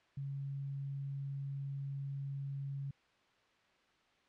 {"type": "tone", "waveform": "sine", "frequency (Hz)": 138.59, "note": "C#3", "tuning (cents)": 0, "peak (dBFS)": -38, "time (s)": [0.17, 2.91], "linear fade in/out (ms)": 5, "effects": ["white hiss -70 dBFS RMS until 4.28 s", "low-pass 3000 Hz 12 dB/octave"]}